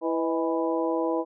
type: harmonic tone with a mistuned harmonic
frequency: 165 Hz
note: E3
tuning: 2 cents sharp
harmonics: 2 / 3 / 4 / 5 / 6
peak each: -27 / -28 / -31 / -35 / -33 dBFS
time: 0.01-1.25 s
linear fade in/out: 50 ms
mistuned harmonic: 4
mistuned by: -65 cents
effects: none